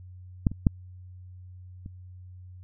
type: clicks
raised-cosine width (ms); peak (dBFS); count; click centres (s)
5; -8 / -23 / -6 / -28; 4; 0.468 / 0.516 / 0.668 / 1.861
effects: added 91 Hz sine -43 dBFS peak until 2.63 s